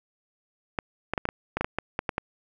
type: clicks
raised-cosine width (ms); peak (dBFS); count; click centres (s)
0.5; -11; 12; 0.788 / 1.136 / 1.178 / 1.254 / 1.289 / 1.57 / 1.61 / 1.645 / 1.786 / 1.991 / 2.092 / 2.181
effects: none